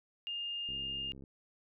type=tone; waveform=sine; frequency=2820 Hz; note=F7; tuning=16 cents sharp; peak=-36 dBFS; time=0.27-1.12 s; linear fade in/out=0 ms
type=click train; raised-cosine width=3 ms; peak=-39 dBFS; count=38; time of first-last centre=0.69-1.238 s; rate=67.5 Hz
effects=none